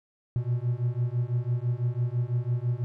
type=beating tone pair; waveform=triangle; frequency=118.6 / 124.6 Hz; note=A#2 / B2; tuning=+30 / +16 cents; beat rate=6 Hz; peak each=-26 dBFS; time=0.36-2.84 s; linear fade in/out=0 ms; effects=none